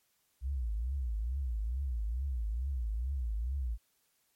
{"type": "tone with vibrato", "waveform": "sine", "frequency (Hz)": 60.4, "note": "B1", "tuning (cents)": -38, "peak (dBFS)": -31, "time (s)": [0.41, 3.78], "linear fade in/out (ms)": 50, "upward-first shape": "triangle", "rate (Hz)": 2.3, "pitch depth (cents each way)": 290, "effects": ["white hiss -74 dBFS RMS until 4.35 s", "MP3 64 kbps"]}